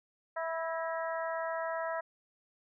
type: harmonic tone with a mistuned harmonic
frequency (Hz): 327.7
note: E4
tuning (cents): -10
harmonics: 2 / 3 / 4 / 5 / 6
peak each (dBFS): -35 / -39 / -41 / -43 / -45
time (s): 0.36-2.01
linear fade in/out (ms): 10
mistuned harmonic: 6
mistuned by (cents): -51
effects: none